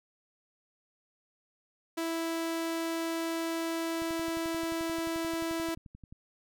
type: tone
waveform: sawtooth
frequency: 329.6 Hz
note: E4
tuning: in tune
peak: -27 dBFS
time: 1.97-5.75 s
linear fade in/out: 10 ms
type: click train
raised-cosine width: 5 ms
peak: -36 dBFS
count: 25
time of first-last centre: 4.02-6.125 s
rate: 11.4 Hz
effects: none